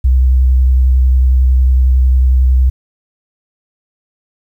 sine tone with vibrato, 64 Hz, C2, 38 cents flat, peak -6 dBFS, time 0.04-2.7 s, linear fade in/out 10 ms, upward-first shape triangle, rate 11 Hz, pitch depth 29 cents each way, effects 8-bit

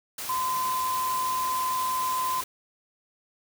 sine tone in noise, 1026 Hz, C6, 34 cents flat, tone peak -25 dBFS, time 0.29-2.41 s, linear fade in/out 5 ms, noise white, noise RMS -35 dBFS, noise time 0.18-2.44 s, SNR +7 dB, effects none

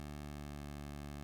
15% pulse tone with pitch glide, 73.42 to 72.28 Hz, D2 to D2, 0 to -27 cents, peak -38 dBFS, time 0-1.23 s, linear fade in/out 0 ms, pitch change -27 cents, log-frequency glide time 0.21-0.65 s, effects none

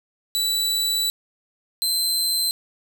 sawtooth tone pair in turn, 3953 / 4093 Hz, B7 / C8, +1 / -39 cents, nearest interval minor second, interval 60 cents, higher second, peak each -17 dBFS, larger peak neither, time 0.35-1.1 / 1.82-2.51 s, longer first, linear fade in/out 0 ms, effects none

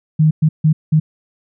sine tone bursts at uneven times, 155.56 Hz, D#3, in tune, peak -8 dBFS, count 4, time 0.19-0.31 / 0.42-0.49 / 0.64-0.73 / 0.92-1 s, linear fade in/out 10 ms, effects none

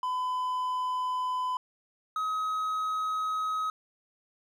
triangle tone pair in turn, 1008 / 1270 Hz, B5 / D#6, +35 / +35 cents, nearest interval major third, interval 400 cents, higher second, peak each -26 dBFS, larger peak neither, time 0.03-1.57 / 2.16-3.7 s, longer neither, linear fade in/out 2 ms, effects none

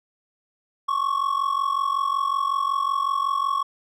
triangle ring-modulated tone, 1108.7 Hz, C#6, in tune, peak -16 dBFS, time 0.88-3.63 s, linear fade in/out 10 ms, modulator 22.7 Hz, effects none

